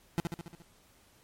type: tone with echo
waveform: 30% pulse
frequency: 169.6 Hz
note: E3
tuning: 50 cents sharp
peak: -24 dBFS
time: 0.18-0.2 s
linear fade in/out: 0 ms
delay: 70 ms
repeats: 6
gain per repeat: -4 dB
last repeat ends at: 0.62 s
effects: pink hiss -63 dBFS RMS until 1.23 s + MP3 64 kbps